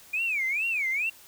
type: tone with vibrato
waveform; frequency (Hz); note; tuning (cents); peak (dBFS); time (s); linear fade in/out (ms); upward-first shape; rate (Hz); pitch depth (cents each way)
sine; 2384; D7; +25; -24; 0.13-1.1; 10; sine; 2.3; 250
effects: tanh soft clip ceiling -20 dBFS + white hiss -52 dBFS RMS until 1.27 s